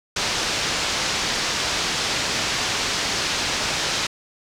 white low-pass noise, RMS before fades -24 dBFS, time 0.16-4.07 s, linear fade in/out 5 ms, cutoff 6000 Hz, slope 24 dB/octave, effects none

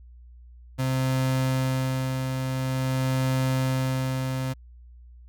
35% pulse tone with tremolo, 130.81 Hz, C3, in tune, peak -20 dBFS, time 0.78-4.54 s, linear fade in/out 20 ms, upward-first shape sine, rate 0.48 Hz, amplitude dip 40%, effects added 60 Hz sine -45 dBFS peak until 5.28 s

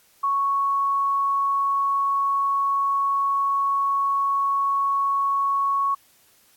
sine tone, 1108.7 Hz, C#6, in tune, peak -19 dBFS, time 0.23-5.95 s, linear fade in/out 10 ms, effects white hiss -58 dBFS RMS until 6.56 s + AAC 64 kbps

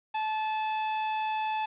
45% pulse tone, 868 Hz, A5, 24 cents flat, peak -28 dBFS, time 0.14-1.66 s, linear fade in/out 10 ms, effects resampled to 8000 Hz + 9-bit

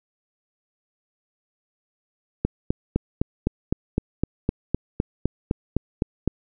click train, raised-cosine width 3 ms, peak -7 dBFS, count 16, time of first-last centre 2.45-6.277 s, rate 3.92 Hz, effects none

